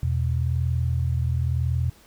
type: tone pair together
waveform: sine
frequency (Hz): 82.9 / 123.82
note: E2 / B2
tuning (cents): +10 / +5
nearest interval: perfect fifth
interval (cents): 695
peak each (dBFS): -23 / -24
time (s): 0.03-1.9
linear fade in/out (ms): 0
effects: pink hiss -54 dBFS RMS until 2.06 s